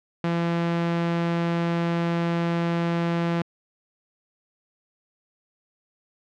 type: tone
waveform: sawtooth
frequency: 169.6 Hz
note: E3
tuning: 50 cents sharp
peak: -18 dBFS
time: 0.24-3.42 s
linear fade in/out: 2 ms
effects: low-pass 3000 Hz 12 dB/octave